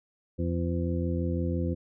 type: harmonic tone with a mistuned harmonic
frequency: 85.9 Hz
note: F2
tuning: 28 cents flat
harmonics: 1 / 2 / 3 / 4 / 6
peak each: -29 / -32 / -34 / -35 / -37 dBFS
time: 0.38-1.75 s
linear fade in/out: 20 ms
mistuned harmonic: 6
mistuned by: -22 cents
effects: none